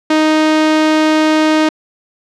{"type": "tone", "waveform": "sawtooth", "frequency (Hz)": 311.1, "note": "D#4", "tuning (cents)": 0, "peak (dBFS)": -5, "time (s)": [0.1, 1.69], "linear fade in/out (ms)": 5, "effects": ["low-pass 5000 Hz 12 dB/octave"]}